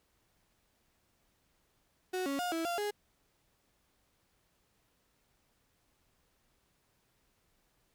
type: tone with pitch steps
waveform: 35% pulse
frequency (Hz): 369 / 277.7 / 713 / 328.1 / 692 / 414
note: F#4 / C#4 / F5 / E4 / F5 / G#4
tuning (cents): -5 / +3 / +36 / -8 / -16 / -5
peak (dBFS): -31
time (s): 2.13-2.91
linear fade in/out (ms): 10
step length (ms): 130
effects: pink hiss -74 dBFS RMS until 7.94 s

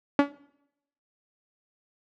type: tone with exponential decay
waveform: sawtooth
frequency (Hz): 284.5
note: C#4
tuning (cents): +45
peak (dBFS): -10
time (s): 0.19-0.32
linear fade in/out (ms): 2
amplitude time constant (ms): 27
effects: noise-tail reverb RT60 0.8 s tail -22 dB re dry + low-pass 2000 Hz 12 dB/octave

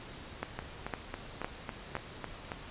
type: two click trains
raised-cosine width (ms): 0.5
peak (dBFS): -18 / -21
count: 4 / 8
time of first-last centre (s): 0.43-1.953 / 0.59-2.518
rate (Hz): 1.97 / 3.63
effects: pink hiss -47 dBFS RMS until 2.7 s + resampled to 8000 Hz

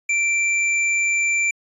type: tone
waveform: square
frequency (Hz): 2349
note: D7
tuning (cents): 0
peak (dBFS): -18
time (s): 0.09-1.51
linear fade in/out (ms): 5
effects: resampled to 24000 Hz

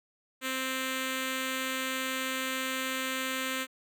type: tone with notch filter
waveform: 5% pulse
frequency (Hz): 261.6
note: C4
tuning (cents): 0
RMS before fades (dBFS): -33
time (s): 0.41-3.67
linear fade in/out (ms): 50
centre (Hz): 810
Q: 1.6
effects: none

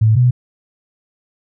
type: tone pair in turn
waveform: sine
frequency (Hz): 109.9 / 124.02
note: A2 / B2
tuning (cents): -2 / +8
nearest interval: major second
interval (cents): 210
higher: second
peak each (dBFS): -8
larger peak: neither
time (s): 0.01-0.16 / 0.16-0.31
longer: neither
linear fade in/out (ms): 10
effects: none

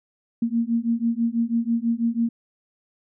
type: beating tone pair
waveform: sine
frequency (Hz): 229.1 / 235.2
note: A#3 / A#3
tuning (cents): -30 / +16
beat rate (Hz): 6.1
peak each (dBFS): -23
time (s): 0.42-2.29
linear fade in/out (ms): 5
effects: none

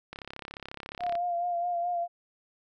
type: click train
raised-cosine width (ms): 0.3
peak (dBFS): -23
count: 36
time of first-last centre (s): 0.13-1.153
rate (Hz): 34.2
type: tone with vibrato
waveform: sine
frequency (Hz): 698.5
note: F5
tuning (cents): 0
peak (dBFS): -27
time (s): 0.99-2.08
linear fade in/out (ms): 50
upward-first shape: sine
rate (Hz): 4.7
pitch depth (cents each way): 33
effects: none

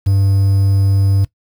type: tone with quantisation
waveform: triangle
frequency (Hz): 98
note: G2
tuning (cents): 0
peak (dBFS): -8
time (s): 0.06-1.25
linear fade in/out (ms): 10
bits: 6
effects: noise-tail reverb RT60 0.1 s tail -18 dB re dry

